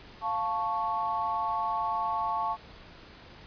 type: chord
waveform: sine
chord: F augmented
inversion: none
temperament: equal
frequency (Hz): 698.5 / 880 / 1108.7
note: F5 / A5 / C#6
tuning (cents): 0 / 0 / 0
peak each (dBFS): -35 / -30 / -31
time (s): 0.21-2.57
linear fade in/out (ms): 50
effects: pink hiss -50 dBFS RMS until 3.46 s + resampled to 11025 Hz

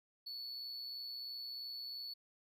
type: tone with amplitude modulation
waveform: triangle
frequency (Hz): 4433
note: C#8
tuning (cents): -1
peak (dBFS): -40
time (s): 0.26-2.14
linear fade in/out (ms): 10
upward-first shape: sine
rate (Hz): 123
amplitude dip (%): 40
effects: none

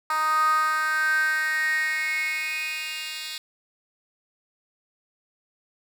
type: tone with high-pass filter sweep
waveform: 10% pulse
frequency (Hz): 311.1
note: D#4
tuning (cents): 0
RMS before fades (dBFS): -25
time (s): 0.1-3.38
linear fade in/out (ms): 2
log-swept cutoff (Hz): 1100 to 3200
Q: 8.4
effects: none

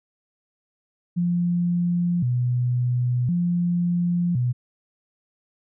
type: tone with vibrato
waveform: sine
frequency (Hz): 146.83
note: D3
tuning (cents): 0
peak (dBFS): -19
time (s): 1.16-4.53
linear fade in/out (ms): 20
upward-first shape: square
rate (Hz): 0.47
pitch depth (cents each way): 300
effects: none

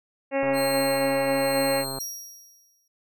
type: harmonic tone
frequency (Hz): 273.7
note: C#4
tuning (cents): -22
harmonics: 1 / 2 / 3 / 4 / 5 / 6 / 7 / 8 / 9 / 10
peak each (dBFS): -29 / -23 / -31 / -39 / -42 / -39 / -36 / -36 / -41 / -39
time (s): 0.31-1.85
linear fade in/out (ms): 50
type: click train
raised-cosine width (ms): 1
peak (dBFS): -21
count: 211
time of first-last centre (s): 0.43-1.986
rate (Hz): 135
type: tone with tremolo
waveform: 20% pulse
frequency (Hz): 4190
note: C8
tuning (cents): +2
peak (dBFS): -23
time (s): 0.53-2.03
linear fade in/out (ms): 50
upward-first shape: sine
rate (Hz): 1.1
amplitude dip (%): 60
type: tone with exponential decay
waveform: sawtooth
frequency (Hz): 5660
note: F8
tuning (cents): +22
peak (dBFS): -26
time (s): 2-2.88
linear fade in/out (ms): 5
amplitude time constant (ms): 190
effects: none

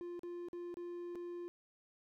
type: tone with dropouts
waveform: triangle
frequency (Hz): 349.2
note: F4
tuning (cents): 0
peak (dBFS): -40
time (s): 0.01-1.48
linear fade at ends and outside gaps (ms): 0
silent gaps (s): 0.193-0.233 / 0.485-0.531 / 0.742-0.77 / 1.151-1.156
effects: none

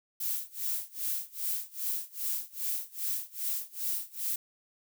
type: noise with tremolo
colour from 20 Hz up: violet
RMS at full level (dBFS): -31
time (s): 0.2-4.36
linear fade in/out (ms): 5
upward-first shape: sine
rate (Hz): 2.5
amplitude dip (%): 95
effects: none

